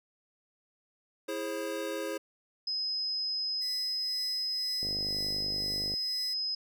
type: chord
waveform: square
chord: E augmented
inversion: none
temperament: equal with one note detuned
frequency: 329.6 / 415.3 / 534.2 Hz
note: E4 / G#4 / B#4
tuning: 0 / 0 / +36 cents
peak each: -39 / -39 / -37 dBFS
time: 1.28-2.18 s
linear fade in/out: 10 ms
type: tone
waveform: sine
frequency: 5070 Hz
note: D#8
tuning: 32 cents sharp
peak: -30 dBFS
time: 2.67-6.55 s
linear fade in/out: 5 ms
type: tone with tremolo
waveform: 5% pulse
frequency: 2000 Hz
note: B6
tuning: 21 cents sharp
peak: -33 dBFS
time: 3.61-6.34 s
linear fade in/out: 10 ms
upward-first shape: triangle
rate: 2 Hz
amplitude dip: 75%
type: click train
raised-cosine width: 2 ms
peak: -29 dBFS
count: 57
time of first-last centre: 4.83-5.939 s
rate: 50.5 Hz
effects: none